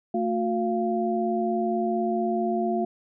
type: tone cluster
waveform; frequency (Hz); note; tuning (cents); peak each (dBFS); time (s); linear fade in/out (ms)
sine; 223.9 / 361.2 / 692; A3 / F#4 / F5; +30 / -42 / -16; -27; 0.14-2.85; 5
effects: none